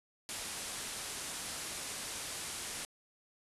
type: low-pass noise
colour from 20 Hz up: white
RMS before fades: -42 dBFS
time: 0.29-2.85 s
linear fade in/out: 0 ms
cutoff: 11000 Hz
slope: 48 dB/octave
effects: resampled to 32000 Hz